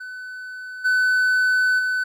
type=tone with level steps; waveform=triangle; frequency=1506 Hz; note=F#6; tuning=30 cents sharp; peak=-30 / -14 / -18 dBFS; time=0-2.04 s; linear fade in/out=10 ms; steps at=0.84 / 1.78 s; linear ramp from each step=20 ms; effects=none